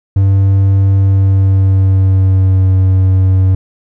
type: tone with pitch glide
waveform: triangle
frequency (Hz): 97.4 to 94.25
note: G2 to F#2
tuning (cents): -11 to +32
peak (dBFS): -4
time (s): 0.16-3.55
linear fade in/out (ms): 5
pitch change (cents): -57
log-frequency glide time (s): 0.94-2.7
effects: none

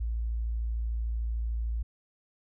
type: tone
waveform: sine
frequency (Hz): 56.7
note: A#1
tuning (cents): -47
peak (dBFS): -28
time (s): 0-1.83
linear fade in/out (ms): 10
effects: none

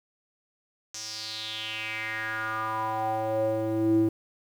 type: tone with band-pass filter sweep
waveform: square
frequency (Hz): 110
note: A2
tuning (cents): 0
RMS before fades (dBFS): -29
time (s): 0.94-4.09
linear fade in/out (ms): 5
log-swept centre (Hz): 6100 to 290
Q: 5
effects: 9-bit

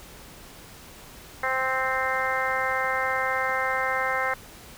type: harmonic tone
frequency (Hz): 261.6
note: C4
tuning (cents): 0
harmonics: 2 / 3 / 4 / 5 / 6 / 7 / 8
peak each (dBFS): -31 / -31 / -31 / -31 / -31 / -31 / -31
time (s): 1.43-4.34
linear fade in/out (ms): 5
effects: pink hiss -46 dBFS RMS until 4.77 s

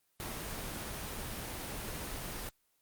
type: noise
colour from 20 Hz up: pink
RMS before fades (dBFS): -40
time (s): 0.2-2.49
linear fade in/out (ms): 0
effects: white hiss -75 dBFS RMS until 2.81 s + Opus 24 kbps

